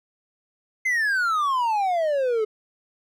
triangle exponential sweep, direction down, 2100 to 421.5 Hz, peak -18 dBFS, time 0.85-2.45 s, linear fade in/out 10 ms, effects none

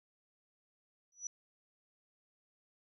sine tone with exponential growth, 5900 Hz, F#8, 6 cents flat, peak -34 dBFS, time 1.12-1.27 s, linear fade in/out 2 ms, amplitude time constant 31 ms, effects none

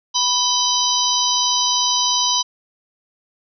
harmonic tone with a mistuned harmonic, 983 Hz, B5, 8 cents flat, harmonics 1 / 3 / 4 / 5 / 6, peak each -22 / -22 / -22 / -22 / -22 dBFS, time 0.14-2.43 s, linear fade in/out 20 ms, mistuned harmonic 3, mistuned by +76 cents, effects none

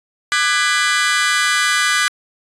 sawtooth chord, G# half-diminished seventh, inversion second, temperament just, 1196.1 / 1495.1 / 1661.2 / 1993.5 Hz, D6 / F#6 / G#6 / B6, +31 / +18 / 0 / +16 cents, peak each -16 dBFS, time 0.32-2.08 s, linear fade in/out 0 ms, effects resampled to 22050 Hz

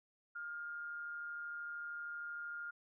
sine tone with amplitude modulation, 1410 Hz, F6, 16 cents sharp, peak -40 dBFS, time 0.35-2.71 s, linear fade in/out 10 ms, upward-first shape sine, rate 153 Hz, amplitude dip 40%, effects none

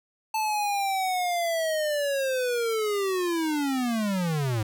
square linear sweep, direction down, 880 to 103.83 Hz, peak -25 dBFS, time 0.34-4.63 s, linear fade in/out 5 ms, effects none

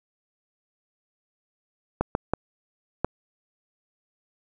clicks, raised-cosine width 1 ms, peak -8 dBFS, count 4, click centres 2.01 / 2.151 / 2.336 / 3.046 s, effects none

